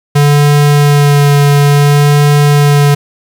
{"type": "tone with vibrato", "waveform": "square", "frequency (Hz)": 144.6, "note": "D3", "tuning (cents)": -27, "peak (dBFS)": -5, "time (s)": [0.15, 2.95], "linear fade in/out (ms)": 10, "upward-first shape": "sine", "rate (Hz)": 0.58, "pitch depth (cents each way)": 14, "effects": ["7-bit"]}